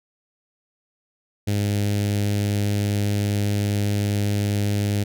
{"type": "tone with notch filter", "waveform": "sawtooth", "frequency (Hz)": 102.5, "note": "G#2", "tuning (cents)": -22, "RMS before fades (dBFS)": -22, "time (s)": [1.47, 5.04], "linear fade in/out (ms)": 10, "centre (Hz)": 1100, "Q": 0.63, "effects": []}